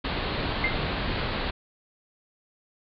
pink low-pass noise, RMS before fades -29 dBFS, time 0.04-1.51 s, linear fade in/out 10 ms, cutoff 4500 Hz, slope 96 dB/octave
sine tone with exponential decay, 2092 Hz, C7, 1 cent flat, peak -19 dBFS, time 0.64-0.8 s, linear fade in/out 2 ms, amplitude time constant 33 ms
effects none

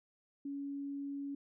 sine tone, 280.7 Hz, C#4, 22 cents sharp, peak -38 dBFS, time 0.45-1.35 s, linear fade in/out 5 ms, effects none

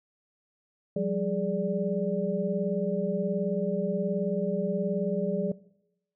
sine tone cluster, 178 / 196.7 / 416.8 / 585 Hz, F3 / G3 / G#4 / D5, +33 / +6 / +6 / -7 cents, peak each -31 dBFS, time 0.96-5.52 s, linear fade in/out 5 ms, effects noise-tail reverb RT60 0.8 s tail -20 dB re dry

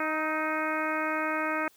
harmonic tone with a mistuned harmonic, 311.1 Hz, D#4, in tune, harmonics 1 / 2 / 3 / 4 / 5 / 6 / 7 / 8, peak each -34 / -34 / -36 / -33 / -34 / -39 / -37 / -40 dBFS, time 0-1.68 s, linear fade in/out 2 ms, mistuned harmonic 4, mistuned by +25 cents, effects white hiss -61 dBFS RMS until 1.76 s

